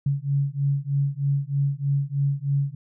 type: beating tone pair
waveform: sine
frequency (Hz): 138.7 / 141.9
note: C#3 / C#3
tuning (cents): +1 / +41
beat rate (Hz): 3.2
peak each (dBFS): -24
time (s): 0.06-2.75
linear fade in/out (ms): 5
effects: none